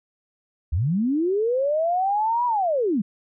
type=linear two-way sweep; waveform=sine; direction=up then down; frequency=65.41 to 987.8 to 180.8 Hz; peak=-19 dBFS; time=0.72-3.02 s; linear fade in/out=10 ms; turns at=2.46 s; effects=none